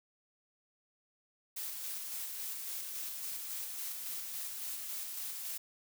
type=noise with tremolo; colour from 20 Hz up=blue; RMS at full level=-40 dBFS; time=1.56-5.58 s; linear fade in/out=10 ms; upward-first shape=square; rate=3.6 Hz; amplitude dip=25%; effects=none